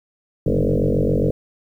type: tone with frequency modulation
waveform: sine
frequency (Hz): 161.8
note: E3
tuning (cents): -32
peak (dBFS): -15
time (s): 0.46-1.31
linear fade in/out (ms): 5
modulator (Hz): 47.3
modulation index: 7.8
effects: 9-bit